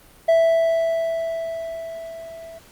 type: tone with level ramp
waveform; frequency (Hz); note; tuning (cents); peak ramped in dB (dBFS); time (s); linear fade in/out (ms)
triangle; 659.3; E5; 0; -10 to -35; 0.28-2.59; 10
effects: pink hiss -50 dBFS RMS until 2.71 s + Opus 32 kbps